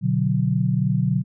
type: chord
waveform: sine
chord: B minor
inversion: none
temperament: equal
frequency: 123.47 / 146.83 / 185 Hz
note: B2 / D3 / F#3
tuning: 0 / 0 / 0 cents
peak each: -22 dBFS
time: 0.01-1.24 s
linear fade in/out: 50 ms
effects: none